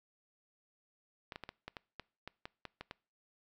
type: clicks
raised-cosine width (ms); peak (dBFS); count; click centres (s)
0.3; -27; 12; 1.322 / 1.359 / 1.437 / 1.491 / 1.68 / 1.768 / 1.997 / 2.276 / 2.455 / 2.653 / 2.81 / 2.911
effects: noise-tail reverb RT60 0.4 s tail -24 dB re dry